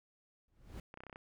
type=noise with exponential growth; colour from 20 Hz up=brown; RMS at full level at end=-40 dBFS; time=0.48-0.8 s; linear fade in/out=2 ms; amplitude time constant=69 ms
type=clicks; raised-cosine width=0.5 ms; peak=-34 dBFS; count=8; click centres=0.941 / 0.974 / 1.005 / 1.036 / 1.067 / 1.097 / 1.128 / 1.159 s
effects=none